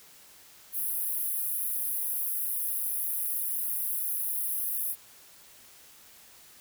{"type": "high-pass noise", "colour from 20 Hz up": "pink", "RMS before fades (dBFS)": -31, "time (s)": [0.72, 4.96], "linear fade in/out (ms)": 50, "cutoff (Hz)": 10000, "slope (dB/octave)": 96, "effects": ["white hiss -54 dBFS RMS until 6.6 s"]}